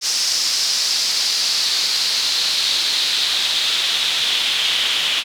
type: noise with band-pass filter sweep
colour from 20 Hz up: pink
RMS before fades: -19 dBFS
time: 0.01-5.24 s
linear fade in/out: 50 ms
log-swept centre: 5300 to 3200 Hz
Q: 3.7
effects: none